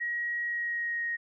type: tone with pitch glide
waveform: sine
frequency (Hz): 1900 to 1873.8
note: A#6 to A#6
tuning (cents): +33 to +8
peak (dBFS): -29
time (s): 0-1.17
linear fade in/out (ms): 20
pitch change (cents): -25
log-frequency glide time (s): 0.44-1.04
effects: none